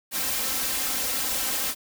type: noise with comb filter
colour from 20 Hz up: white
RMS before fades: -27 dBFS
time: 0.11-1.75 s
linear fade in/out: 50 ms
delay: 3.8 ms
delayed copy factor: +0.75
effects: none